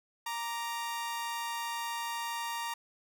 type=tone pair together; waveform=sawtooth; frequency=932.3 / 1175.9 Hz; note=A#5 / D6; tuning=0 / +2 cents; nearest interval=major third; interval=402 cents; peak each=-31 / -39 dBFS; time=0.26-2.74 s; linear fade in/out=5 ms; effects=none